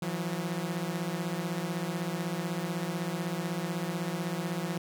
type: beating tone pair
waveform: sawtooth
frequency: 164.81 / 180.81 Hz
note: E3 / F#3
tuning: 0 / -40 cents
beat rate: 16 Hz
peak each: -30 / -30 dBFS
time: 0.02-4.78 s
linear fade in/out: 5 ms
effects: none